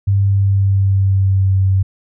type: tone with pitch glide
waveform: sine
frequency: 99 to 95.68 Hz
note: G2 to G2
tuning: +18 to -41 cents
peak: -10 dBFS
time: 0.07-1.83 s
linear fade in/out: 10 ms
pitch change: -59 cents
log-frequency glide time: 0.25-1.58 s
effects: none